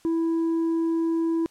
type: tone with tanh clipping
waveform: sine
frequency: 329.5 Hz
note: E4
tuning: 1 cent flat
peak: -22 dBFS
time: 0.05-1.46 s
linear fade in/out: 0 ms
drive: 3 dB
effects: white hiss -58 dBFS RMS until 1.5 s + low-pass 9000 Hz 12 dB/octave